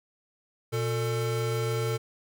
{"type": "tone pair together", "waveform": "square", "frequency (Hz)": [119.53, 447], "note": ["A#2", "A4"], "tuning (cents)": [44, 27], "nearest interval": "octave + major seventh", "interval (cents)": 2283, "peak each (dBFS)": [-29, -31], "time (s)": [0.72, 1.98], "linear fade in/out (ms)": 20, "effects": []}